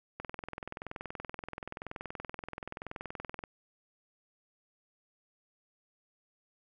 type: click train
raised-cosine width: 0.5 ms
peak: -24 dBFS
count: 69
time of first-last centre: 0.2-3.438 s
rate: 21 Hz
effects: none